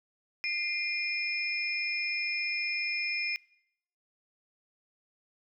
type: tone cluster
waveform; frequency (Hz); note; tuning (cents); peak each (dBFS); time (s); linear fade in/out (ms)
sine; 2091 / 2426 / 5230; C7 / D#7 / E8; -2 / -44 / -15; -36 / -31 / -36; 0.44-3.36; 0
effects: noise-tail reverb RT60 0.7 s tail -22 dB re dry